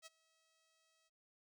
5% pulse tone with ADSR envelope, 644 Hz, E5, 41 cents flat, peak -40 dBFS, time 0.02-1.1 s, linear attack 42 ms, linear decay 24 ms, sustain -24 dB, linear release 31 ms, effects none

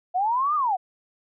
sine linear two-way sweep, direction up then down, 698.5 to 1244.5 to 698.5 Hz, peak -20 dBFS, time 0.14-0.77 s, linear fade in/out 20 ms, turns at 0.55 s, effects none

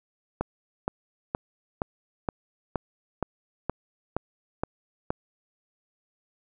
click train, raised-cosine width 1 ms, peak -12 dBFS, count 11, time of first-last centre 0.41-5.105 s, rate 2.13 Hz, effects none

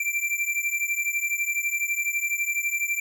square beating tone pair, 2349 / 2361 Hz, D7 / D7, 0 / +9 cents, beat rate 12 Hz, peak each -27 / -29 dBFS, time 0-3 s, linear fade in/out 5 ms, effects none

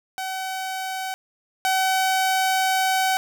sawtooth tone pair in turn, 758 / 758 Hz, F#5 / F#5, +42 / +42 cents, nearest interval unison, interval 0 cents, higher neither, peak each -23 / -15 dBFS, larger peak second, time 0.18-1.14 / 1.65-3.17 s, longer second, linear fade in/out 0 ms, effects none

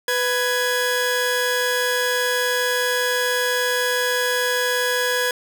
sawtooth tone pair together, 496.1 / 1668.7 Hz, B4 / G#6, +8 / +8 cents, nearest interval octave + major sixth, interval 2100 cents, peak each -18 dBFS, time 0.08-5.31 s, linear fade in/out 2 ms, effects none

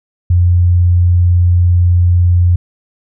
sine tone, 88.2 Hz, F2, 18 cents sharp, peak -6 dBFS, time 0.3-2.56 s, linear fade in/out 5 ms, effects none

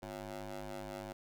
15% pulse ring-modulated tone, 101 Hz, G#2, 48 cents flat, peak -33 dBFS, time 0.02-1.13 s, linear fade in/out 10 ms, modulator 452 Hz, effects none

